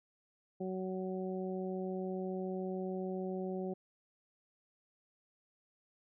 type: harmonic tone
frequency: 186.9 Hz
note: F#3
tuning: 18 cents sharp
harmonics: 1 / 2 / 3 / 4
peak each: -39 / -39 / -45 / -48 dBFS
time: 0.6-3.74 s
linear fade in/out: 10 ms
effects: none